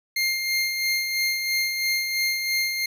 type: tone with tremolo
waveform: 25% pulse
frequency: 2116 Hz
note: C7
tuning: 19 cents sharp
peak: -17 dBFS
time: 0.16-2.86 s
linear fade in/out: 5 ms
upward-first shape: sine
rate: 3 Hz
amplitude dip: 45%
effects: none